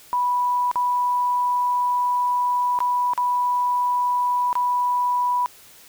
sine tone with dropouts, 984 Hz, B5, 7 cents flat, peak -18 dBFS, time 0.13-5.46 s, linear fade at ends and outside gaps 0 ms, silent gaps 0.714-0.757 / 2.789-2.804 / 3.135-3.177 / 4.529-4.554 s, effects white hiss -48 dBFS RMS until 5.88 s

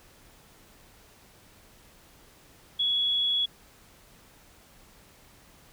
sine tone, 3367 Hz, G#7, 23 cents sharp, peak -23 dBFS, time 2.79-3.46 s, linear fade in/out 10 ms, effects pink hiss -56 dBFS RMS until 5.72 s

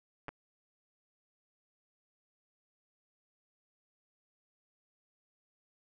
clicks, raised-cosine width 0.5 ms, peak -26 dBFS, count 2, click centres 0.283 / 0.29 s, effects none

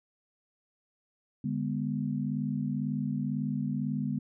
sine chord, G# diminished, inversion second, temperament equal with one note detuned, 146.83 / 204.9 / 246.9 Hz, D3 / G#3 / B3, 0 / -23 / 0 cents, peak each -33 dBFS, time 1.44-4.19 s, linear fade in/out 5 ms, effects none

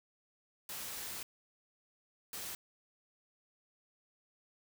white noise bursts at uneven times, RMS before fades -43 dBFS, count 2, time 0.69-1.23 / 2.33-2.55 s, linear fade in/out 2 ms, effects none

